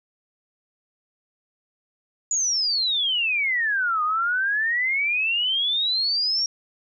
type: exponential two-way sweep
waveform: sine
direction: down then up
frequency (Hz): 6960 to 1214 to 5640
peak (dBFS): -20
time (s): 2.31-6.46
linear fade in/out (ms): 2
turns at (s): 4.03
effects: none